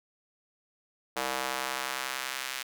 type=tone with high-pass filter sweep; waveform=square; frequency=65.41 Hz; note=C2; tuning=in tune; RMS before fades=-34 dBFS; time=1.16-2.63 s; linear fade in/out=10 ms; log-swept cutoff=630 to 2000 Hz; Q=0.87; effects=none